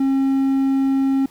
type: tone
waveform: triangle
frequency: 270 Hz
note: C#4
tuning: 45 cents flat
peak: -13 dBFS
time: 0-1.26 s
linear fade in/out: 5 ms
effects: pink hiss -50 dBFS RMS until 1.3 s